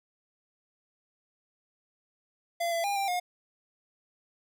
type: tone with pitch steps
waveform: square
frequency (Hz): 683 / 673 / 806 / 789 / 716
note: F5 / E5 / G5 / G5 / F5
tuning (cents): -39 / +36 / +48 / +11 / +43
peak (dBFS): -28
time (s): 2.6-3.2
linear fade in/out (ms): 10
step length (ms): 120
effects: none